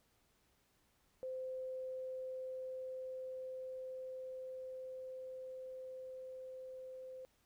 sine tone with level ramp, 517 Hz, C5, 21 cents flat, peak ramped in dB -40 to -47 dBFS, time 1.23-7.25 s, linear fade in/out 0 ms, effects pink hiss -75 dBFS RMS until 7.45 s

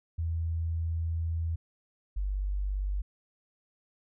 sine tone pair in turn, 82.41 / 48.78 Hz, E2 / G1, 0 / -8 cents, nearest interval major sixth, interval 908 cents, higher first, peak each -28 dBFS, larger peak neither, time 0.18-1.56 / 2.16-3.02 s, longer first, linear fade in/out 10 ms, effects none

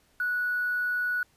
sine tone with quantisation, 1470 Hz, F#6, 12 cents flat, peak -25 dBFS, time 0.2-1.23 s, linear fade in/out 2 ms, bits 8, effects pink hiss -65 dBFS RMS until 1.36 s + resampled to 32000 Hz

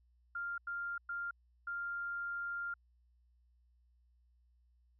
sine tone bursts at uneven times, 1396.9 Hz, F6, in tune, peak -37 dBFS, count 4, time 0.35-0.58 / 0.67-0.98 / 1.09-1.31 / 1.67-2.74 s, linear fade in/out 5 ms, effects added 60 Hz sine -67 dBFS peak until 4.99 s

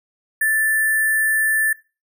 sine tone with sample-and-hold, 1760 Hz, A6, in tune, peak -15 dBFS, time 0.41-1.73 s, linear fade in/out 5 ms, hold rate 11025 Hz, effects noise-tail reverb RT60 0.3 s tail -20 dB re dry

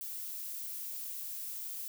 violet noise, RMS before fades -41 dBFS, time 0.01-1.88 s, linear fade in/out 0 ms, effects none

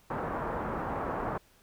white low-pass noise, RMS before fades -34 dBFS, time 0.1-1.38 s, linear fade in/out 5 ms, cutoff 1200 Hz, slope 24 dB/octave, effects pink hiss -63 dBFS RMS until 1.62 s

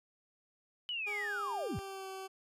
sine linear sweep, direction down, 3010 to 58.4 Hz, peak -35 dBFS, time 0.89-1.79 s, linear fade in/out 0 ms
20% pulse tone with pitch glide, 412.4 to 382.6 Hz, G#4 to G4, -12 to -42 cents, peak -37 dBFS, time 1.06-2.28 s, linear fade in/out 20 ms, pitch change -130 cents, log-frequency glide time 1.22-2.08 s
effects resampled to 32000 Hz

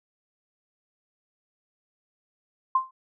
sine tone with exponential decay, 1046.5 Hz, C6, in tune, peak -15 dBFS, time 2.75-2.91 s, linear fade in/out 5 ms, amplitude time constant 34 ms, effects none

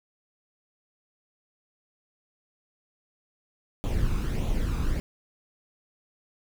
brown noise with flanger, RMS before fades -26 dBFS, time 3.84-5 s, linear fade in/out 0 ms, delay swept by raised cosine 0.29 to 0.82 ms, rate 1.6 Hz, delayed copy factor +0.6, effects none

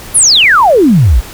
sine exponential sweep, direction down, 11520 to 48 Hz, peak -3 dBFS, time 0.14-1.21 s, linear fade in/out 20 ms, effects pink hiss -29 dBFS RMS until 1.33 s

